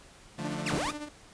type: chord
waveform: sawtooth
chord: D minor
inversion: none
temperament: equal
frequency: 146.83 / 174.61 / 220 Hz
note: D3 / F3 / A3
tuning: 0 / 0 / 0 cents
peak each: -34 dBFS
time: 0.38-0.8 s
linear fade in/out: 10 ms
type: tone with tremolo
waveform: sawtooth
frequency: 297.3 Hz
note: D4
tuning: 21 cents sharp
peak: -31 dBFS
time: 0.44-1.09 s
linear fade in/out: 10 ms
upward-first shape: sine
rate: 14 Hz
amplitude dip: 65%
type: linear two-way sweep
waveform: sawtooth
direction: down then up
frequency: 2994 to 82.41 to 1280 Hz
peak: -27 dBFS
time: 0.66-0.91 s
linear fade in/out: 5 ms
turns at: 0.73 s
type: noise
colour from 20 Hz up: pink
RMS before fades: -39 dBFS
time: 0.69-0.95 s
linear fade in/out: 50 ms
effects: pink hiss -54 dBFS RMS until 1.33 s + resampled to 22050 Hz